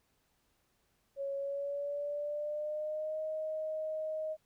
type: tone with pitch glide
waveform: sine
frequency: 554 to 625.4 Hz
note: C#5 to D#5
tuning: -1 to +9 cents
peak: -34 dBFS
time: 1.16-4.37 s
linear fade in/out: 50 ms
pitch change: +210 cents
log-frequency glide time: 1.36-3.2 s
effects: pink hiss -75 dBFS RMS until 4.45 s